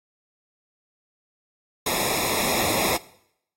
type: noise with comb filter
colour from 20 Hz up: pink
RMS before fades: -24 dBFS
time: 1.86-2.97 s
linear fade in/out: 5 ms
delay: 0.66 ms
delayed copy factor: -0.9
effects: noise-tail reverb RT60 0.7 s tail -19 dB re dry + AAC 48 kbps